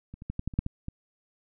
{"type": "clicks", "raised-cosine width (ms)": 5, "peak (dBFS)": [-29, -30, -20, -18, -17, -28, -11, -18, -22], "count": 9, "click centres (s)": [0.14, 0.221, 0.3, 0.394, 0.476, 0.538, 0.59, 0.664, 0.884], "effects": []}